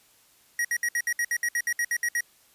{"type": "tone bursts", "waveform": "square", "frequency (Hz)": 1900, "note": "A#6", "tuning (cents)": 33, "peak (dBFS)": -24, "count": 14, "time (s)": [0.59, 2.207], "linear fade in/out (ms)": 2, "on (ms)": 57, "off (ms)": 63, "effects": ["white hiss -60 dBFS RMS until 2.54 s", "resampled to 32000 Hz"]}